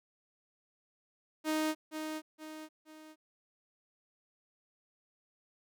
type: tone with echo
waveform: sawtooth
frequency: 311.1 Hz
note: D#4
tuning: in tune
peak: -26 dBFS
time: 1.44-1.75 s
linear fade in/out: 50 ms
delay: 470 ms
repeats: 3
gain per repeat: -7 dB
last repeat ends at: 3.16 s
effects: none